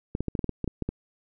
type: clicks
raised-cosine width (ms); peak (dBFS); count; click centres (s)
3; -15; 11; 0.151 / 0.206 / 0.283 / 0.352 / 0.392 / 0.443 / 0.493 / 0.643 / 0.677 / 0.823 / 0.89
effects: none